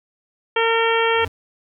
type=harmonic tone; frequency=456.2 Hz; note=A#4; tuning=37 cents flat; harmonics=1 / 2 / 3 / 4 / 5 / 6 / 7; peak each=-19 / -22 / -24 / -25 / -26 / -27 / -27 dBFS; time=0.56-1.25 s; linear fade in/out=5 ms
type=tone with exponential growth; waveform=square; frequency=90.4 Hz; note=F#2; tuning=40 cents flat; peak=-27 dBFS; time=1.09-1.28 s; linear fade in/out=5 ms; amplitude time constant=41 ms
effects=none